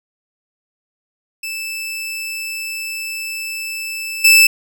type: tone with level steps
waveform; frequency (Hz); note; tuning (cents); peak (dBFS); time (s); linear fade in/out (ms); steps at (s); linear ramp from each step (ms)
sawtooth; 2635; E7; -1; -20 / -3; 1.43-4.47; 5; 4.24; 10
effects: none